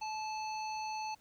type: harmonic tone with a mistuned harmonic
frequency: 874 Hz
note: A5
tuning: 12 cents flat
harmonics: 1 / 3 / 5 / 7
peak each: -37 / -46 / -48 / -52 dBFS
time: 0.01-1.15 s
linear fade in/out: 10 ms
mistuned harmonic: 1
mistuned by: -17 cents
effects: pink hiss -67 dBFS RMS until 1.2 s